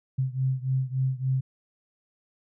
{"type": "beating tone pair", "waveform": "sine", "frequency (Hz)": [130, 133.5], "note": ["C3", "C3"], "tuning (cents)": [-11, 35], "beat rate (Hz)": 3.5, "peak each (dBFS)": [-26, -28], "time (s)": [0.18, 1.41], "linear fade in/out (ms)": 10, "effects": []}